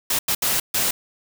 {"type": "noise bursts at uneven times", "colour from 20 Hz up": "white", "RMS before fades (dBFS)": -21, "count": 4, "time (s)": [[0.1, 0.19], [0.28, 0.35], [0.42, 0.6], [0.74, 0.91]], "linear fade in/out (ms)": 5, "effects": []}